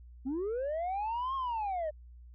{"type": "linear two-way sweep", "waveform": "sine", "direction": "up then down", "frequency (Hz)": [246.9, 1090, 591], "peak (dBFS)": -29, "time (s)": [0.25, 1.91], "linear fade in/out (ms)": 20, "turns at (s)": 1.35, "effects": ["tanh soft clip ceiling -30 dBFS", "added 60 Hz sine -49 dBFS peak until 2.34 s"]}